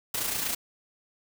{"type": "noise with amplitude modulation", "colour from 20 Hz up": "white", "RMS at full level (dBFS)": -28, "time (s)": [0.14, 0.55], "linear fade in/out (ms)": 5, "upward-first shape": "sine", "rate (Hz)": 28.5, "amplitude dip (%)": 50, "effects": []}